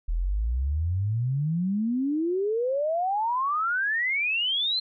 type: exponential sweep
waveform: sine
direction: up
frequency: 38.89 to 4186 Hz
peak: -23 dBFS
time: 0.08-4.8 s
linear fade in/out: 10 ms
effects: none